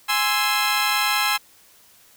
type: chord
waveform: 15% pulse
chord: Ab augmented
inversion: none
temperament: equal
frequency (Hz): 830.6 / 1046.5 / 1318.5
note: Ab5 / C6 / E6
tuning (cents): 0 / 0 / 0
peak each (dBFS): -17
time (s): 0.08-1.38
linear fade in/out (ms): 20
effects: white hiss -53 dBFS RMS until 2.16 s